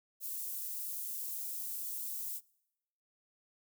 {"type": "high-pass noise", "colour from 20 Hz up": "white", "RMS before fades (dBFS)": -40, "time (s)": [0.2, 2.41], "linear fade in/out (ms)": 50, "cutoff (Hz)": 11000, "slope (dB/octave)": 12, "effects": ["noise-tail reverb RT60 0.9 s tail -25 dB re dry"]}